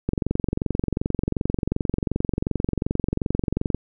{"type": "click train", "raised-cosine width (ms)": 3, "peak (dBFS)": -9, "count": 84, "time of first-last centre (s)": [0.09, 3.746], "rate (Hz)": 22.7, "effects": []}